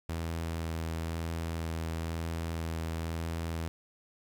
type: tone with vibrato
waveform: sawtooth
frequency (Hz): 82.1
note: E2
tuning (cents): -6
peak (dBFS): -29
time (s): 0.09-3.68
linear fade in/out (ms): 0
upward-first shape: sine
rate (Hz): 1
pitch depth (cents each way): 12
effects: 10-bit